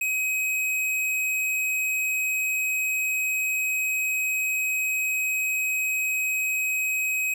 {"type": "tone", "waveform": "square", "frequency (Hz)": 2533, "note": "D#7", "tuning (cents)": 30, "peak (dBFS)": -24, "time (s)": [0.01, 7.34], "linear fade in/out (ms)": 5, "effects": []}